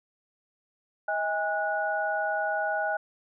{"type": "tone cluster", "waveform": "sine", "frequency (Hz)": [635, 814, 1465], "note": ["D#5", "G#5", "F#6"], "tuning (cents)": [35, -35, -18], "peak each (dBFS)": -30, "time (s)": [1.08, 2.97], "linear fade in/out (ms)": 5, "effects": []}